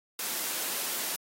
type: high-pass noise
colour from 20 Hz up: white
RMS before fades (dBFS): -33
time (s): 0.19-1.16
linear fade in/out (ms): 2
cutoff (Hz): 200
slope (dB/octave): 24
effects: AAC 48 kbps